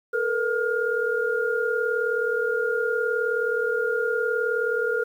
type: tone cluster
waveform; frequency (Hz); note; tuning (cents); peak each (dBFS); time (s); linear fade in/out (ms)
sine; 443 / 482.2 / 1416; A4 / B4 / F6; +12 / -41 / +23; -26; 0.13-5.04; 10
effects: 9-bit